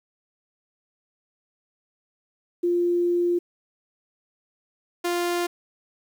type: tone pair in turn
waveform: sine / sawtooth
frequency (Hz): 349.2 / 349.2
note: F4 / F4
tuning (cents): 0 / 0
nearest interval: unison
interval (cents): 0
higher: neither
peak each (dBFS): -19 / -19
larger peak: neither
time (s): 2.63-3.39 / 5.04-5.47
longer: first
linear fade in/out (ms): 10
effects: 9-bit